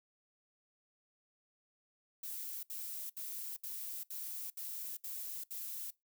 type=noise bursts; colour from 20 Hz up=violet; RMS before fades=-43 dBFS; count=8; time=2.23-5.906 s; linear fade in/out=5 ms; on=400 ms; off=68 ms; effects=noise-tail reverb RT60 0.2 s tail -22 dB re dry